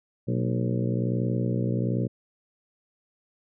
harmonic tone with a mistuned harmonic, 61.2 Hz, B1, 15 cents flat, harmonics 2 / 3 / 4 / 5 / 6 / 7 / 8 / 9, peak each -26 / -30 / -32 / -34 / -36 / -37 / -38 / -39 dBFS, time 0.27-2.08 s, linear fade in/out 20 ms, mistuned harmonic 4, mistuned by -85 cents, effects none

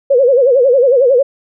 sine tone with vibrato, 516 Hz, C5, 24 cents flat, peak -6 dBFS, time 0.1-1.23 s, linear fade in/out 10 ms, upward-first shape sine, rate 11 Hz, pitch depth 150 cents each way, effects none

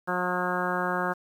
harmonic tone, 180 Hz, F#3, 47 cents flat, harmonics 1 / 2 / 3 / 4 / 5 / 6 / 7 / 8 / 9, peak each -34 / -34 / -34 / -34 / -34 / -34 / -34 / -34 / -34 dBFS, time 0.07-1.14 s, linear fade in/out 20 ms, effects 9-bit

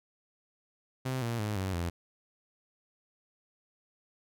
sawtooth tone with pitch steps, 130 / 117.16 / 105.59 / 95.17 / 85.77 Hz, C3 / A#2 / G#2 / F#2 / F2, -11 / +9 / +29 / +49 / -31 cents, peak -27 dBFS, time 1.05-1.9 s, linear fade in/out 10 ms, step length 170 ms, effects none

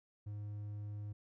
triangle tone, 103.83 Hz, G#2, in tune, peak -39 dBFS, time 0.26-1.13 s, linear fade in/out 10 ms, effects none

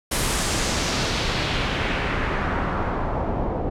pink noise with low-pass filter sweep, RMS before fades -24 dBFS, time 0.11-3.7 s, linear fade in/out 10 ms, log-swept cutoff 11000 to 600 Hz, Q 1.4, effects none

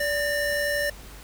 square tone pair together, 580.4 / 1813 Hz, D5 / A#6, -21 / -49 cents, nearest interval octave + minor sixth, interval 1972 cents, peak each -27 dBFS, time 0-0.9 s, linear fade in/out 5 ms, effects added 50 Hz sine -44 dBFS peak until 1.23 s + pink hiss -46 dBFS RMS until 1.23 s

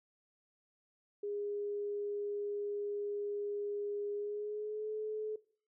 sine tone with pitch glide, 410 to 429.9 Hz, G#4 to A4, -22 to -40 cents, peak -36 dBFS, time 1.23-5.36 s, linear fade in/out 5 ms, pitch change +82 cents, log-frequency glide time 4.13-4.89 s, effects noise-tail reverb RT60 0.5 s tail -20 dB re dry

